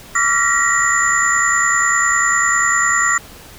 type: tone cluster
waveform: sine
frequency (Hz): 1155 / 1375 / 1874 / 1944 / 7130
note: D6 / F6 / A#6 / B6 / A8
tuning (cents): -29 / -27 / +9 / -28 / +22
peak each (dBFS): -19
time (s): 0.15-3.18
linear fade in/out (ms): 5
effects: pink hiss -39 dBFS RMS until 3.58 s